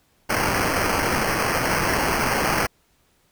white noise with sample-and-hold, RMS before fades -22 dBFS, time 0.29-2.67 s, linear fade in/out 10 ms, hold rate 3675 Hz, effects pink hiss -63 dBFS RMS until 3.31 s

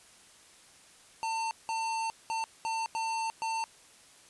square tone bursts at uneven times, 899 Hz, A5, 37 cents sharp, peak -31 dBFS, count 6, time 1.23-1.51 / 1.69-2.1 / 2.3-2.44 / 2.65-2.86 / 2.95-3.3 / 3.42-3.64 s, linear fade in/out 0 ms, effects white hiss -57 dBFS RMS until 4.29 s + resampled to 24000 Hz

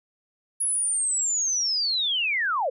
sine linear sweep, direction down, 10548 to 469.5 Hz, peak -22 dBFS, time 0.6-2.7 s, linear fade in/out 10 ms, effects none

